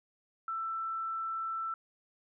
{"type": "tone", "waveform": "sine", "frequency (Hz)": 1331, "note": "E6", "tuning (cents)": 16, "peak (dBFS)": -33, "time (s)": [0.48, 1.74], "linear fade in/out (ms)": 2, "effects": []}